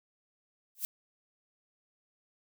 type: noise with exponential growth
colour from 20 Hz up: violet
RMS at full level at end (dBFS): -29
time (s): 0.75-0.85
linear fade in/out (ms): 0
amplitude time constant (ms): 21
effects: none